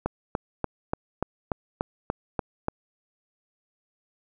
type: click train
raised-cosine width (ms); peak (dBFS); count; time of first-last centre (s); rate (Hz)
1; -11; 10; 0.06-2.684; 3.43
effects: none